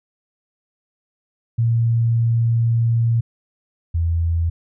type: tone pair in turn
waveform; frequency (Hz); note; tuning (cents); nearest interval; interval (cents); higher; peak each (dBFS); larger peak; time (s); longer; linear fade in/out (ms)
sine; 115.9 / 83.58; A#2 / E2; -10 / +24; tritone; 566; first; -14 / -16; first; 1.58-3.21 / 3.94-4.5; first; 10
effects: none